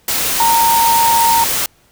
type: tone in noise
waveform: sine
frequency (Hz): 923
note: A#5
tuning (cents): -17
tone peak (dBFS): -10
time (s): 0.4-1.44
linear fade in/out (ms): 2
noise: white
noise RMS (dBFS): -17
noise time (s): 0.08-1.66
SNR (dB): +4
effects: pink hiss -53 dBFS RMS until 1.91 s